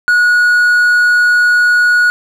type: tone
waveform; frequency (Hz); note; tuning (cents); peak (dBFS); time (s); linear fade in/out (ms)
triangle; 1456; F#6; -28; -5; 0.08-2.1; 0
effects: none